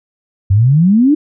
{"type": "exponential sweep", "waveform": "sine", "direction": "up", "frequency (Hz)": [92.5, 313.5], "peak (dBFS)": -6, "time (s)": [0.5, 1.15], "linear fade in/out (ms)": 10, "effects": []}